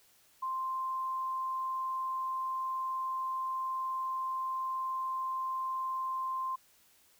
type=tone; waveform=sine; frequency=1046.5 Hz; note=C6; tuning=in tune; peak=-32 dBFS; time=0.42-6.56 s; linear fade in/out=10 ms; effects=white hiss -65 dBFS RMS until 7.19 s